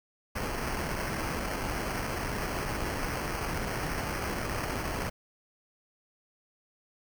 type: noise with sample-and-hold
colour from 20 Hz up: pink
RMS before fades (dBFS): -33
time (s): 0.35-5.1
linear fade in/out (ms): 10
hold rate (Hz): 3675
effects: none